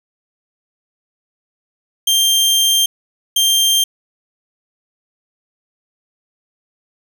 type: tone bursts at uneven times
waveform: sawtooth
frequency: 3174 Hz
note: G7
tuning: 21 cents sharp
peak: -8 dBFS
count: 2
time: 2.07-2.86 / 3.36-3.84 s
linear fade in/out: 5 ms
effects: none